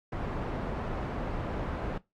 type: low-pass noise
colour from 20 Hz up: pink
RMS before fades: -34 dBFS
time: 0.12-1.98 s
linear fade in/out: 5 ms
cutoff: 1200 Hz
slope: 12 dB/octave
effects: noise-tail reverb RT60 0.2 s tail -20 dB re dry + AAC 64 kbps